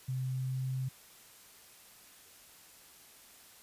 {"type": "tone with pitch glide", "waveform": "sine", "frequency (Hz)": [129.7, 130.75], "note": ["C3", "C3"], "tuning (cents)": [-15, -1], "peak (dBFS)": -32, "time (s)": [0.08, 0.89], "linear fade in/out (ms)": 10, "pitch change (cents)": 14, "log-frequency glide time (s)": [0.29, 0.66], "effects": ["white hiss -57 dBFS RMS until 3.62 s", "resampled to 32000 Hz"]}